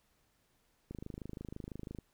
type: click train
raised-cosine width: 3 ms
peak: -30 dBFS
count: 29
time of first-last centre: 0.91-1.987 s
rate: 26 Hz
effects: pink hiss -74 dBFS RMS until 2.13 s